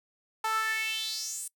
sawtooth tone with high-pass filter sweep, 440 Hz, A4, in tune, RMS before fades -32 dBFS, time 0.44-1.48 s, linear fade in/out 5 ms, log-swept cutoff 1000 to 9300 Hz, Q 5, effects noise-tail reverb RT60 0.1 s tail -22 dB re dry

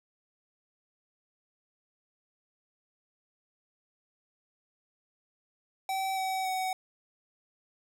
square tone with pitch steps, 768 / 759.2 / 750.5 Hz, G5 / F#5 / F#5, -36 / +44 / +24 cents, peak -30 dBFS, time 5.89-6.73 s, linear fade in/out 2 ms, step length 280 ms, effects none

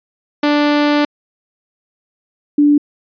sawtooth / sine tone pair in turn, 293.7 / 292.2 Hz, D4 / D4, 0 / -9 cents, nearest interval unison, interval 9 cents, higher first, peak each -7 dBFS, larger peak neither, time 0.43-1.05 / 2.58-2.78 s, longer first, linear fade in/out 5 ms, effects resampled to 11025 Hz

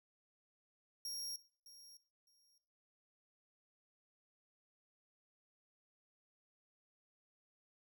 sawtooth tone with echo, 5588 Hz, F8, in tune, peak -39 dBFS, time 1.05-1.36 s, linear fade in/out 2 ms, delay 610 ms, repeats 2, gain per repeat -15 dB, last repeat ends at 2.58 s, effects noise-tail reverb RT60 0.4 s tail -17 dB re dry

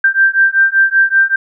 sine beating tone pair, 1572 / 1577.2 Hz, G6 / G6, +4 / +10 cents, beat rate 5.2 Hz, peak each -11 dBFS, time 0.04-1.36 s, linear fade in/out 5 ms, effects none

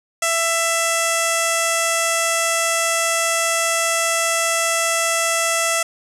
5% pulse tone with notch filter, 665 Hz, E5, 15 cents sharp, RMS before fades -19 dBFS, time 0.22-5.83 s, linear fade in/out 5 ms, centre 4200 Hz, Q 1.2, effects resampled to 32000 Hz + 8-bit

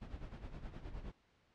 brown noise with tremolo, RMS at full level -45 dBFS, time 0.01-1.12 s, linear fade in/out 10 ms, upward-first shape sine, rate 9.6 Hz, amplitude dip 65%, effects pink hiss -73 dBFS RMS until 1.54 s + low-pass 4000 Hz 12 dB/octave

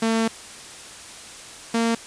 sawtooth tone pair in turn, 225.4 / 229.9 Hz, A3 / A#3, +42 / -24 cents, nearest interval unison, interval 34 cents, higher second, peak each -15 dBFS, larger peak neither, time 0.02-0.28 / 1.74-1.95 s, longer first, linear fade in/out 5 ms, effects white hiss -40 dBFS RMS until 2.06 s + resampled to 22050 Hz

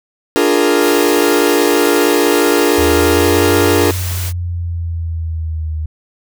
40% pulse chord, Bb dominant seventh, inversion first, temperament equal, 293.7 / 349.2 / 415.3 / 466.2 Hz, D4 / F4 / Ab4 / Bb4, 0 / 0 / 0 / 0 cents, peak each -15 dBFS, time 0.36-3.91 s, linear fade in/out 0 ms
white noise, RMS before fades -25 dBFS, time 0.79-4.33 s, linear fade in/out 50 ms
sine exponential two-way sweep, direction up then down, 77.4 to 94 to 77.4 Hz, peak -17 dBFS, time 2.78-5.86 s, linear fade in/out 5 ms, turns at 3.57 s
effects none

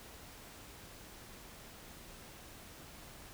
silence, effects pink hiss -53 dBFS RMS until 3.33 s

